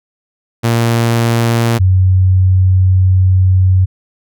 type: tone pair in turn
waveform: sawtooth / sine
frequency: 116.4 / 93.24 Hz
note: A#2 / F#2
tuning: -2 / +14 cents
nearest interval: major third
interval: 384 cents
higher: first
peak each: -6 dBFS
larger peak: neither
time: 0.63-1.79 / 1.79-3.86 s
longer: second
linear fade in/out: 20 ms
effects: none